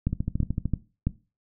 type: two click trains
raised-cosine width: 5 ms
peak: -11 / -14 dBFS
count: 4 / 8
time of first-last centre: 0.07-1.07 / 0.13-0.656 s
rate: 3 / 13.3 Hz
effects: noise-tail reverb RT60 0.3 s tail -17 dB re dry